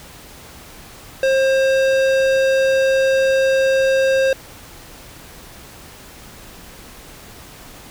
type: tone with tanh clipping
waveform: sine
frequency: 533 Hz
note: C5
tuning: 32 cents sharp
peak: -15 dBFS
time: 1.23-4.33 s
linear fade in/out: 2 ms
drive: 18 dB
effects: pink hiss -40 dBFS RMS until 7.9 s